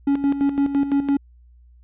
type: tone with tremolo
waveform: triangle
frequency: 280 Hz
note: C#4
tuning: 18 cents sharp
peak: -13 dBFS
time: 0.07-1.17 s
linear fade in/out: 5 ms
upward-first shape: square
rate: 5.9 Hz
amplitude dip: 65%
effects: added 60 Hz sine -47 dBFS peak until 1.83 s + resampled to 8000 Hz